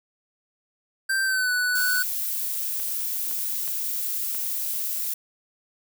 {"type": "tone with pitch glide", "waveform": "square", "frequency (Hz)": [1568, 1484.3], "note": ["G6", "F#6"], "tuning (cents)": [0, 5], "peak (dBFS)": -22, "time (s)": [1.09, 2.03], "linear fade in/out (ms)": 10, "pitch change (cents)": -95, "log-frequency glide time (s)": [1.23, 1.51]}
{"type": "noise", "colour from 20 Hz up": "violet", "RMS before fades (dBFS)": -28, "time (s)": [1.75, 5.14], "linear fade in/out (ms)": 5}
{"type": "clicks", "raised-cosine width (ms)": 0.3, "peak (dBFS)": -25, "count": 4, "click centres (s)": [2.799, 3.312, 3.677, 4.348]}
{"effects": []}